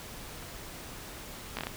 slowing click train, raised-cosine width 0.3 ms, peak -17 dBFS, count 5, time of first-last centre 1.57-1.669 s, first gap 17 ms, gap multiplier 1.26, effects pink hiss -44 dBFS RMS until 1.76 s

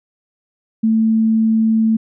sine tone, 222.1 Hz, A3, 16 cents sharp, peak -11 dBFS, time 0.83-1.97 s, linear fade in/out 10 ms, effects none

